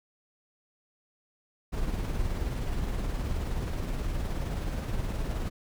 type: noise with tremolo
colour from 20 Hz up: brown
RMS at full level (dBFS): -29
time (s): 1.72-5.5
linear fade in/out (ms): 20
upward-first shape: triangle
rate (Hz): 19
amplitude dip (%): 40
effects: none